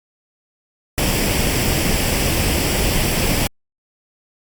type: noise with comb filter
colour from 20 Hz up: pink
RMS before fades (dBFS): -18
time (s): 0.98-3.47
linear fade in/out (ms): 0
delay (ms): 0.38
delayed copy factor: +0.5
effects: Opus 48 kbps